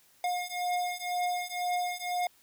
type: beating tone pair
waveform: square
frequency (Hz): 714 / 716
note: F5 / F5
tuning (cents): +38 / +43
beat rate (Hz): 2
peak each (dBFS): -34 / -33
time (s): 0.24-2.27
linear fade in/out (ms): 2
effects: white hiss -63 dBFS RMS until 2.42 s